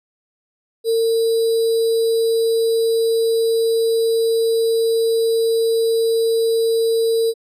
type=tone with sample-and-hold; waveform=sine; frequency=454.6 Hz; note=A#4; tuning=43 cents flat; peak=-14 dBFS; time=0.84-7.34 s; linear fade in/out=50 ms; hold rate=4410 Hz; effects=resampled to 32000 Hz